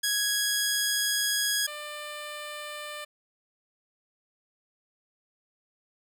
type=tone pair in turn; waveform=10% pulse; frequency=1661.2 / 595.9 Hz; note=G#6 / D5; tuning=0 / +25 cents; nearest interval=octave + tritone; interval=1775 cents; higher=first; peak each=-16 / -28 dBFS; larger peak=first; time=0.03-1.67 / 1.67-3.05 s; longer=first; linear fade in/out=10 ms; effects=none